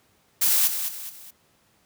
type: noise with echo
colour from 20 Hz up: blue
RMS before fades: -20 dBFS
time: 0.41-0.68 s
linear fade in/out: 10 ms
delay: 210 ms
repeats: 3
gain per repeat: -8 dB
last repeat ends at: 1.31 s
effects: pink hiss -63 dBFS RMS until 1.85 s + high-pass 80 Hz 12 dB/octave